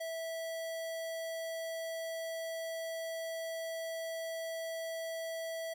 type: tone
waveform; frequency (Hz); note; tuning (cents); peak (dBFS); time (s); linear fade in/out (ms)
square; 655; E5; -11; -38; 0-5.74; 10
effects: none